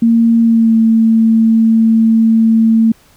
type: tone with pitch glide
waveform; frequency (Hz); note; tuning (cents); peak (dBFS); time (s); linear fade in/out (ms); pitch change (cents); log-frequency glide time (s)
sine; 230 to 224.6; A#3 to A3; -23 to +36; -6; 0.02-2.92; 5; -41; 0.41-0.76
effects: pink hiss -48 dBFS RMS until 3.16 s